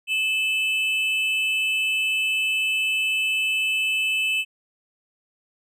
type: tone pair together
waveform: triangle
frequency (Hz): 2610 / 3026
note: E7 / F#7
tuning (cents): -18 / +38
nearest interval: minor third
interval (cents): 256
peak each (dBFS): -20 / -25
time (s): 0.07-4.45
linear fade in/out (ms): 50
effects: none